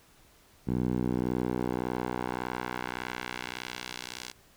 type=tone with band-pass filter sweep; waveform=10% pulse; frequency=61.74 Hz; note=B1; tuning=in tune; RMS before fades=-33 dBFS; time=0.67-4.32 s; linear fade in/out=10 ms; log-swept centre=190 to 5500 Hz; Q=0.84; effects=pink hiss -60 dBFS RMS until 4.56 s